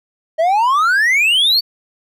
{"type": "exponential sweep", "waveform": "triangle", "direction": "up", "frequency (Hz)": [622.3, 4567], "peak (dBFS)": -9, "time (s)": [0.38, 1.61], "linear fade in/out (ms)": 20, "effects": []}